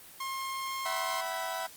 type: tone with pitch glide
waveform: sawtooth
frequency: 1068 to 1059.4 Hz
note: C6 to C6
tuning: +35 to +21 cents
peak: -30 dBFS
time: 0.2-1.21 s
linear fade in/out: 5 ms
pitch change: -14 cents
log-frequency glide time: 0.81-1.09 s
type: chord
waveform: 30% pulse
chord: E suspended second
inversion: none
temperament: equal with one note detuned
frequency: 659.3 / 755.1 / 987.8 Hz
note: E5 / F#5 / B5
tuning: 0 / +35 / 0 cents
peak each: -35 dBFS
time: 0.85-1.67 s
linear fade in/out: 10 ms
effects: white hiss -51 dBFS RMS until 1.76 s + Opus 24 kbps